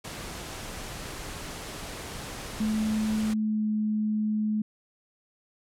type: noise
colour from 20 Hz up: pink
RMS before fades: -38 dBFS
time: 0.04-3.34 s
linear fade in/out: 10 ms
type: click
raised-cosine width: 3 ms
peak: -29 dBFS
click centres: 0.313 s
type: tone with pitch glide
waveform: sine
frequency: 216.6 to 213.9 Hz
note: A3 to A3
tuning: -27 to -49 cents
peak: -24 dBFS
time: 2.6-4.62 s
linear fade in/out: 5 ms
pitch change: -22 cents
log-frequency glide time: 3.31-3.68 s
effects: low-pass 11000 Hz 12 dB/octave